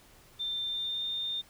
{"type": "tone with pitch glide", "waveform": "sine", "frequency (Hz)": [3581, 3625], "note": ["A7", "A#7"], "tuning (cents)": [30, -49], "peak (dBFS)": -31, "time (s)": [0.39, 1.42], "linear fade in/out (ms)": 20, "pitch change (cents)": 21, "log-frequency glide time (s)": [0.64, 1.05], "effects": ["pink hiss -58 dBFS RMS until 1.49 s"]}